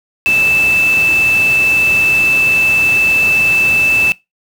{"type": "tone in noise", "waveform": "sine", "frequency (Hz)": 2637, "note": "E7", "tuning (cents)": 0, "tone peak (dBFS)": -9, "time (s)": [0.26, 4.12], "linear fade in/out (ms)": 0, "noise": "pink", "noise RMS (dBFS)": -24, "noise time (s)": [0.26, 4.12], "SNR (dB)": 12, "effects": ["noise-tail reverb RT60 0.2 s tail -21 dB re dry", "high-pass 80 Hz 12 dB/octave"]}